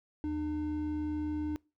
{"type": "tone pair together", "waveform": "triangle", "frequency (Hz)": [80.02, 302.1], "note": ["D#2", "D4"], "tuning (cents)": [49, 49], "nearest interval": "octave + major seventh", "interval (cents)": 2300, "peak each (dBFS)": [-38, -30], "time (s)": [0.24, 1.56], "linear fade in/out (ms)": 0, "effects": ["noise-tail reverb RT60 0.3 s tail -25 dB re dry"]}